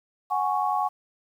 sine chord, F# suspended second, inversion none, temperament equal, 740 / 830.6 / 1108.7 Hz, F#5 / G#5 / C#6, 0 / 0 / 0 cents, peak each -27 / -26 / -27 dBFS, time 0.3-0.89 s, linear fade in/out 20 ms, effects 9-bit

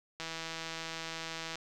click train, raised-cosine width 0.2 ms, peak -22 dBFS, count 222, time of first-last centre 0.2-1.556 s, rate 163 Hz, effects none

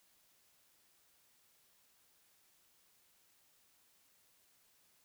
silence, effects white hiss -71 dBFS RMS until 5.04 s

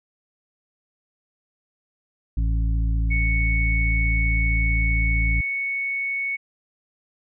harmonic tone, 55.4 Hz, A1, 13 cents sharp, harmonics 1 / 2 / 3 / 5, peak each -19 / -29 / -33 / -38 dBFS, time 2.37-5.41 s, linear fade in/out 5 ms
sine tone, 2217 Hz, C#7, in tune, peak -23 dBFS, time 3.1-6.37 s, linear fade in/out 20 ms
effects none

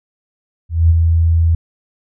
sine tone with ADSR envelope, 82.7 Hz, E2, 6 cents sharp, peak -5 dBFS, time 0.69-1.55 s, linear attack 210 ms, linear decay 25 ms, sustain -4 dB, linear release 4 ms, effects none

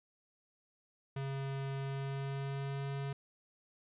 square tone with pitch glide, 136.6 to 138.59 Hz, C#3 to C#3, -25 to 0 cents, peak -37 dBFS, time 1.16-3.13 s, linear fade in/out 5 ms, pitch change +25 cents, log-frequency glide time 1.76-2.9 s, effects resampled to 8000 Hz + 13-bit

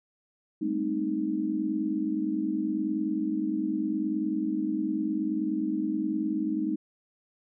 sine chord, A half-diminished seventh, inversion third, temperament equal with one note detuned, 200.9 / 220 / 261.6 / 311.1 Hz, G3 / A3 / C4 / Eb4, +43 / 0 / 0 / 0 cents, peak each -34 / -34 / -34 / -28 dBFS, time 0.61-6.76 s, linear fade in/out 10 ms, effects none

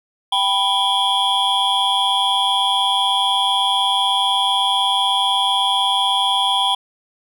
triangle tone cluster, 783 / 987 / 3190 / 3386 Hz, G5 / B5 / G7 / G#7, -2 / -1 / +30 / +33 cents, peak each -19 dBFS, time 0.32-6.75 s, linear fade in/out 5 ms, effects none

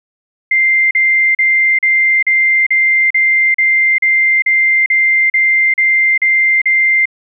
sine tone bursts, 2093 Hz, C7, in tune, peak -8 dBFS, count 15, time 0.51-7.056 s, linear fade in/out 5 ms, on 400 ms, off 39 ms, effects none

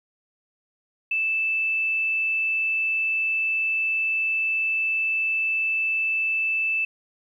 sine tone, 2637 Hz, E7, in tune, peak -21 dBFS, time 1.11-6.85 s, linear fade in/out 5 ms, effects 10-bit

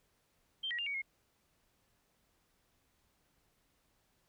sine tone with pitch steps, 3153 / 1910 / 2801 / 2250 / 2156 Hz, G7 / A#6 / F7 / C#7 / C#7, +9 / +42 / +4 / +25 / -49 cents, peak -35 dBFS, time 0.63-1.02 s, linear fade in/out 10 ms, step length 78 ms, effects pink hiss -75 dBFS RMS until 4.28 s

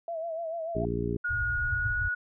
sine tone with vibrato, 659.3 Hz, E5, in tune, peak -31 dBFS, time 0.08-0.85 s, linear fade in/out 2 ms, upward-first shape sine, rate 6.8 Hz, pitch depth 63 cents each way
harmonic tone, 58.27 Hz, A#1, in tune, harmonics 1 / 2 / 3 / 4 / 5 / 6 / 7, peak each -36 / -34 / -35 / -37 / -37 / -37 / -33 dBFS, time 0.75-1.17 s, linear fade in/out 5 ms
sine tone with pitch glide, 1440 to 1459.3 Hz, F#6 to F#6, -47 to -24 cents, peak -27 dBFS, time 1.24-2.15 s, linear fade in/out 10 ms, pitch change +23 cents, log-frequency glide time 1.51-2.01 s
white low-pass noise, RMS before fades -34 dBFS, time 1.29-2.09 s, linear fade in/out 10 ms, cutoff 120 Hz, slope 96 dB/octave
effects none

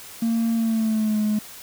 triangle tone with pitch glide, 228.8 to 212.2 Hz, A#3 to G#3, -32 to +38 cents, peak -16 dBFS, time 0.22-1.39 s, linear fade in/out 5 ms, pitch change -130 cents, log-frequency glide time 0.54-1.2 s, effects tanh soft clip ceiling -14 dBFS + white hiss -41 dBFS RMS until 1.62 s

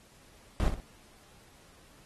brown noise with echo, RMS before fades -25 dBFS, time 0.6-0.68 s, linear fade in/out 0 ms, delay 60 ms, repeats 2, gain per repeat -9 dB, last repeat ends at 0.8 s, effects pink hiss -59 dBFS RMS until 2.05 s + AAC 32 kbps

